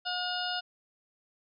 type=harmonic tone; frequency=720 Hz; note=F#5; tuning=47 cents flat; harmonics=1 / 2 / 4 / 5 / 6 / 7; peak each=-36 / -36 / -37 / -40 / -40 / -40 dBFS; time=0.05-0.61 s; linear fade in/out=20 ms; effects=none